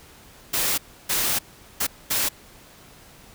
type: noise bursts at uneven times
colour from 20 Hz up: white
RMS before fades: -23 dBFS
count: 4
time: 0.53-0.78 / 1.09-1.39 / 1.8-1.87 / 2.1-2.29 s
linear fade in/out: 10 ms
effects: pink hiss -49 dBFS RMS until 3.34 s